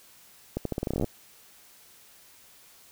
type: accelerating click train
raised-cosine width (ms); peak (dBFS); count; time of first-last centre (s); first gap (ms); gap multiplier
2; -15; 15; 0.57-1.044; 83; 0.84
effects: white hiss -55 dBFS RMS until 2.91 s